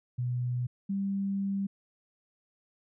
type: tone pair in turn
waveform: sine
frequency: 123.47 / 196.9 Hz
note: B2 / G3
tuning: 0 / +8 cents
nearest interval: minor sixth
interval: 808 cents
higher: second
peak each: -28 dBFS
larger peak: neither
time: 0.18-0.67 / 0.89-1.67 s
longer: second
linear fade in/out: 10 ms
effects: none